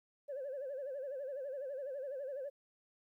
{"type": "tone with vibrato", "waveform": "sine", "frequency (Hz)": 545, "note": "C#5", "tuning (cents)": -29, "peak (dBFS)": -38, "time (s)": [0.28, 2.5], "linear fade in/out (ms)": 20, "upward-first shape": "sine", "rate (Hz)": 12, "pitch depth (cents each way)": 120, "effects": ["tanh soft clip ceiling -36 dBFS", "13-bit"]}